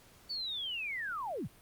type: linear sweep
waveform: sine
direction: down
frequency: 4567 to 62 Hz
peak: -35 dBFS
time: 0.29-1.48 s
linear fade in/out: 20 ms
effects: pink hiss -60 dBFS RMS until 1.61 s + Opus 48 kbps